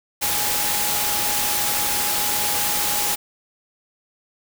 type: tone in noise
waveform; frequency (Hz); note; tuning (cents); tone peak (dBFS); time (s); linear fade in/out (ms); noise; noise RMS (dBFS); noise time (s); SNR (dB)
sine; 830.6; G#5; 0; -30; 0.21-3.16; 20; white; -22; 0.21-3.16; -11
effects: none